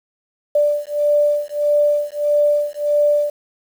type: beating tone pair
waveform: sine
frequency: 587.3 / 588.9 Hz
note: D5 / D5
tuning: 0 / +5 cents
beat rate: 1.6 Hz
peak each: -17 dBFS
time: 0.55-3.3 s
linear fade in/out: 5 ms
effects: 7-bit